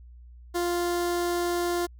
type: tone with notch filter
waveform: sawtooth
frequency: 349.2 Hz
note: F4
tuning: in tune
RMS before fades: -27 dBFS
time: 0.54-1.87 s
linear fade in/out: 20 ms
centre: 2500 Hz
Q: 1.8
effects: added 60 Hz sine -45 dBFS peak until 1.99 s